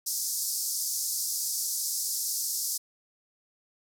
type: band-pass noise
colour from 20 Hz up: pink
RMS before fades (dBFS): -31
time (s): 0.06-2.78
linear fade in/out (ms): 10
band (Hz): 4900 to 15000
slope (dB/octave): 48
effects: none